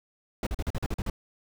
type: noise bursts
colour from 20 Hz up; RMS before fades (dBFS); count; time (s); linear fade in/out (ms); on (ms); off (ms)
brown; -29; 9; 0.43-1.099; 2; 37; 42
effects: none